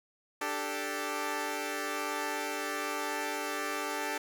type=chord; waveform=10% pulse; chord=D suspended fourth; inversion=none; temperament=equal; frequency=293.7 / 392 / 440 Hz; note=D4 / G4 / A4; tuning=0 / 0 / 0 cents; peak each=-29 dBFS; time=0.41-4.18 s; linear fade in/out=5 ms; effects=none